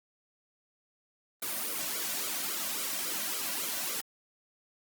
white noise with flanger, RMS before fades -34 dBFS, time 1.42-4.01 s, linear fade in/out 5 ms, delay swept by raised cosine 1.1 to 2.4 ms, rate 3.6 Hz, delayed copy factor -0.8, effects high-pass 200 Hz 12 dB/octave + Opus 32 kbps

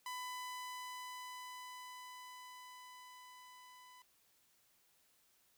sawtooth tone with level ramp, 1000 Hz, B5, 21 cents sharp, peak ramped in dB -38 to -54 dBFS, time 0.06-4.02 s, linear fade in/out 2 ms, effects white hiss -73 dBFS RMS until 5.57 s

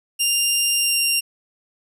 15% pulse tone with pitch glide, 2794 to 2775 Hz, F7 to F7, 0 to -12 cents, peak -10 dBFS, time 0.19-1.21 s, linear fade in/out 20 ms, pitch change -12 cents, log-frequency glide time 0.76-1 s, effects none

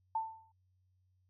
sine tone with exponential decay, 890 Hz, A5, 20 cents sharp, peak -29 dBFS, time 0.15-0.52 s, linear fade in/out 5 ms, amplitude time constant 79 ms, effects added 92 Hz sine -70 dBFS peak until 1.29 s

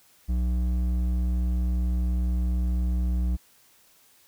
sine tone with hard clipping, 61.1 Hz, B1, 18 cents flat, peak -24 dBFS, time 0.28-3.37 s, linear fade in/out 20 ms, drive 8 dB, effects white hiss -59 dBFS RMS until 4.27 s

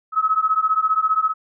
sine beating tone pair, 1277 / 1292 Hz, D#6 / E6, +45 / -35 cents, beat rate 15 Hz, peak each -19 dBFS, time 0.12-1.34 s, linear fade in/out 50 ms, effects none

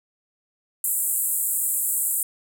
pink band-pass noise, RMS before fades -24 dBFS, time 0.84-2.23 s, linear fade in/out 2 ms, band 7600 to 16000 Hz, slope 96 dB/octave, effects none

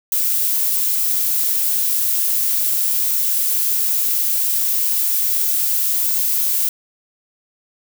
violet noise, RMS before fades -18 dBFS, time 0.12-6.69 s, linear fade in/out 2 ms, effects none

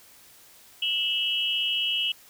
sine tone with amplitude modulation, 2939 Hz, F#7, 12 cents flat, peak -19 dBFS, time 0.82-2.12 s, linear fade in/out 5 ms, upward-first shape sine, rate 282 Hz, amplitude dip 100%, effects white hiss -53 dBFS RMS until 2.29 s

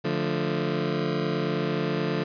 20% pulse chord, D minor, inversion none, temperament just, 146.83 / 176.2 / 220.2 Hz, D3 / F3 / A3, 0 / +16 / +2 cents, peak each -24 / -24 / -27 dBFS, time 0.04-2.24 s, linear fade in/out 10 ms, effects resampled to 11025 Hz + 9-bit

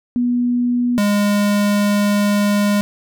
sine / square tone pair in turn, 243.7 / 204.9 Hz, B3 / G#3, -23 / -23 cents, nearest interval minor third, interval 300 cents, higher first, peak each -14 dBFS, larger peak neither, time 0.16-0.98 / 0.98-2.81 s, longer second, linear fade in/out 0 ms, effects none

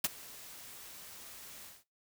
white noise with ADSR envelope, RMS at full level -27 dBFS, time 0.04-1.84 s, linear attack 6 ms, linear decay 27 ms, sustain -23 dB, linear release 190 ms, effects noise-tail reverb RT60 0.2 s tail -18 dB re dry

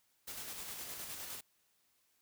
white noise with tremolo, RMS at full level -44 dBFS, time 0.27-1.41 s, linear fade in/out 10 ms, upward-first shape square, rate 9.7 Hz, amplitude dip 30%, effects white hiss -75 dBFS RMS until 2.21 s

